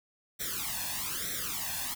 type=noise with flanger; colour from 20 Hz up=white; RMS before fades=-35 dBFS; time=0.39-1.95 s; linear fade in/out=20 ms; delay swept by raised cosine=0.52 to 1.17 ms; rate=1.1 Hz; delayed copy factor=+0.95; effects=none